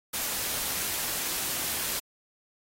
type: noise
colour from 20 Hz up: white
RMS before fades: -31 dBFS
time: 0.13-2 s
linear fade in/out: 10 ms
effects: AAC 48 kbps